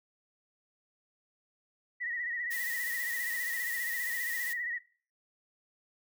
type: tone with vibrato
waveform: sine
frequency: 1913 Hz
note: A#6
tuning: 44 cents sharp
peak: -33 dBFS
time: 2-4.79 s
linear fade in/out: 20 ms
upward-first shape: sine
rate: 15 Hz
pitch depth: 65 cents each way
type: noise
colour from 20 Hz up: blue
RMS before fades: -40 dBFS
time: 2.5-4.54 s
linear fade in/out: 20 ms
effects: noise-tail reverb RT60 0.4 s tail -17 dB re dry